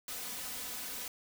white noise with comb filter, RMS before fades -41 dBFS, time 0.08-1.08 s, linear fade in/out 2 ms, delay 4 ms, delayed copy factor +0.7, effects none

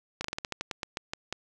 slowing click train, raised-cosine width 0.2 ms, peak -15 dBFS, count 13, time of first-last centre 0.21-1.326 s, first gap 34 ms, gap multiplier 1.17, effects none

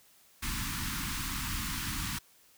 pink band-stop noise, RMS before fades -35 dBFS, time 0.42-2.19 s, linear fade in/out 10 ms, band 300 to 970 Hz, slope 48 dB/octave, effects white hiss -62 dBFS RMS until 2.57 s

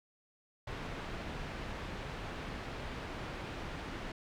pink low-pass noise, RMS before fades -42 dBFS, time 0.67-4.12 s, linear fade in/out 5 ms, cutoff 2900 Hz, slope 12 dB/octave, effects none

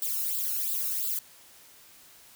violet noise with flanger, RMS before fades -30 dBFS, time 0.02-1.19 s, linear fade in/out 2 ms, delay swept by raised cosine 0.24 to 0.77 ms, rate 2.9 Hz, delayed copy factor +1, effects white hiss -54 dBFS RMS until 2.35 s

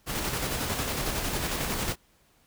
pink noise with tremolo, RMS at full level -29 dBFS, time 0.06-1.96 s, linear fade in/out 50 ms, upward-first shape square, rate 11 Hz, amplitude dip 30%, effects pink hiss -64 dBFS RMS until 2.46 s

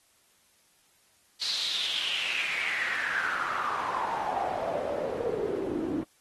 pink noise with band-pass filter sweep, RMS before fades -31 dBFS, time 1.41-6.04 s, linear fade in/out 10 ms, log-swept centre 4500 to 290 Hz, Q 6.3, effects white hiss -65 dBFS RMS until 6.2 s + AAC 32 kbps

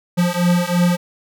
square beating tone pair, 174.61 / 177.61 Hz, F3 / F3, 0 / +29 cents, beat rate 3 Hz, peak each -18 dBFS, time 0.17-0.97 s, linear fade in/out 20 ms, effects none

